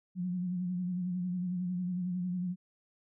sine tone with vibrato, 180 Hz, F#3, 47 cents flat, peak -31 dBFS, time 0.15-2.56 s, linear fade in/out 50 ms, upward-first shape sine, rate 11 Hz, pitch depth 46 cents each way, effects none

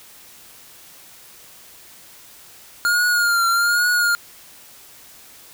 square tone with vibrato, 1413 Hz, F6, 20 cents sharp, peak -16 dBFS, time 2.85-4.15 s, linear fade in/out 0 ms, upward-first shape triangle, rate 1.2 Hz, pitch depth 58 cents each way, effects white hiss -45 dBFS RMS until 5.53 s

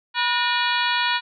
harmonic tone with a mistuned harmonic, 484.3 Hz, B4, 34 cents flat, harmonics 2 / 3 / 4 / 5 / 6 / 7 / 8 / 9, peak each -24 / -26 / -27 / -28 / -29 / -29 / -30 / -31 dBFS, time 0.14-1.21 s, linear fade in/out 50 ms, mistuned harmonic 4, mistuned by -96 cents, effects none

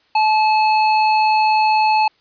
square tone, 864 Hz, A5, 32 cents flat, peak -13 dBFS, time 0.15-2.08 s, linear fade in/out 5 ms, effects white hiss -58 dBFS RMS until 2.2 s + resampled to 11025 Hz

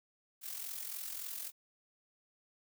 blue noise with amplitude modulation, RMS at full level -40 dBFS, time 0.41-1.52 s, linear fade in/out 50 ms, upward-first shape sine, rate 43.5 Hz, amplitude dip 60%, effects none

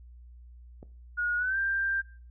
click, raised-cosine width 2 ms, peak -32 dBFS, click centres 0.829 s
sine tone with pitch glide, 1443 to 1582.7 Hz, F#6 to G6, -44 to +16 cents, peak -26 dBFS, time 1.17-2.02 s, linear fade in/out 20 ms, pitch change +160 cents, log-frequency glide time 1.37-1.57 s
effects noise-tail reverb RT60 0.4 s tail -17 dB re dry + added 60 Hz sine -47 dBFS peak until 2.3 s

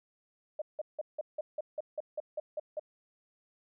sine tone bursts, 608 Hz, D#5, 40 cents flat, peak -32 dBFS, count 12, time 0.59-2.796 s, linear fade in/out 5 ms, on 28 ms, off 170 ms, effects none

